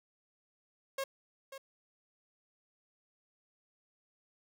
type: tone with echo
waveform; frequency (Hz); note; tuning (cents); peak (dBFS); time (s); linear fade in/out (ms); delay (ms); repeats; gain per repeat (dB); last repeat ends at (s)
sawtooth; 542; C#5; -39; -30; 0.98-1.04; 5; 540; 1; -11; 1.58
effects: none